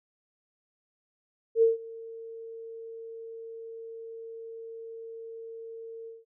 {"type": "tone with ADSR envelope", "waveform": "sine", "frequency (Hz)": 454.4, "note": "A#4", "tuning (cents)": -44, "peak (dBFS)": -16, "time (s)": [1.55, 6.25], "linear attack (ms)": 72, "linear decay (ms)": 150, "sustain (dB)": -23, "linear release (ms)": 180, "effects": []}